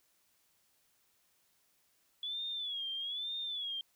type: tone with vibrato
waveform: sine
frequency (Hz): 3400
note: G#7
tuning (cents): +40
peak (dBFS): -36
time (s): 2.23-3.81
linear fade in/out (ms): 2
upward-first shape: sine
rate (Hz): 1.1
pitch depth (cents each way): 120
effects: white hiss -73 dBFS RMS until 3.95 s